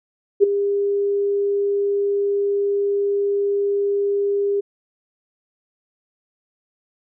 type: tone with ADSR envelope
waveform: sine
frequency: 402.6 Hz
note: G4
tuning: 46 cents sharp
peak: -6 dBFS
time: 0.4-4.61 s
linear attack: 34 ms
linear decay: 10 ms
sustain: -11 dB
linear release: 14 ms
effects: none